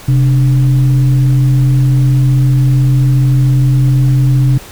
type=tone with frequency modulation; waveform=sine; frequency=130.81 Hz; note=C3; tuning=in tune; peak=-6 dBFS; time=0.08-4.58 s; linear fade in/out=5 ms; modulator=166 Hz; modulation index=0.37; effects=pink hiss -33 dBFS RMS until 4.71 s